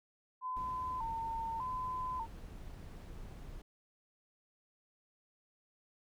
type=tone with vibrato; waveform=sine; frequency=960 Hz; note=B5; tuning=49 cents flat; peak=-36 dBFS; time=0.41-2.27 s; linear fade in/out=50 ms; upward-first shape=square; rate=0.84 Hz; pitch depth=99 cents each way
type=noise; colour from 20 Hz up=brown; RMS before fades=-48 dBFS; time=0.56-3.62 s; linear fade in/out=5 ms
effects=none